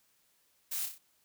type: noise with echo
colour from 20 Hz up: blue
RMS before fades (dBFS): -36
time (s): 0.71-0.86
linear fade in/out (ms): 10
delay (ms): 31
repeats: 4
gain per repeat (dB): -5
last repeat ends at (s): 0.984
effects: white hiss -71 dBFS RMS until 1.24 s